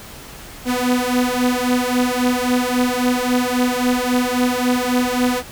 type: beating tone pair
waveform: sawtooth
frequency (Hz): 246.9 / 250.6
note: B3 / B3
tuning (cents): 0 / +25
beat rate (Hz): 3.7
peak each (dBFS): -15 / -15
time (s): 0.65-5.43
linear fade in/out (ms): 50
effects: pink hiss -37 dBFS RMS until 5.51 s